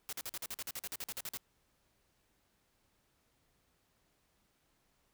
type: noise bursts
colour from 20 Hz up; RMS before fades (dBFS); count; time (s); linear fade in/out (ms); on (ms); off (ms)
white; -41; 16; 0.09-1.372; 0; 37; 46
effects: pink hiss -75 dBFS RMS until 5.13 s